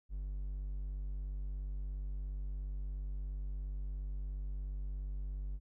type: tone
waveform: triangle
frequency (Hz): 48.53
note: G1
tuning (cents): -17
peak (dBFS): -35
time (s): 0.09-5.6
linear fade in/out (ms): 50
effects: none